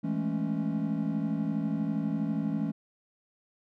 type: chord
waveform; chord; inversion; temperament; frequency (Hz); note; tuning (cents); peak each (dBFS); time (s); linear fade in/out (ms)
triangle; A major seventh; second; equal; 164.81 / 207.7 / 220 / 277.2; E3 / G#3 / A3 / C#4; 0 / 0 / 0 / 0; -31; 0.03-2.72; 20
effects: tanh soft clip ceiling -15 dBFS